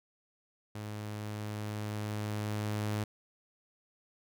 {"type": "tone with level ramp", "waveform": "sawtooth", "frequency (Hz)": 105.6, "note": "G#2", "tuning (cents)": 29, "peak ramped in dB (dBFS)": [-35, -27], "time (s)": [0.75, 3.04], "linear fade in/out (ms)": 5, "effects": []}